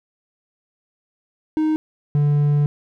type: tone pair in turn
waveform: triangle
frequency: 311.1 / 146.1 Hz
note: D#4 / D3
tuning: 0 / -9 cents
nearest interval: octave + minor second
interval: 1309 cents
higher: first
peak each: -14 / -12 dBFS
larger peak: second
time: 1.57-1.76 / 2.15-2.66 s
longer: second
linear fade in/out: 0 ms
effects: none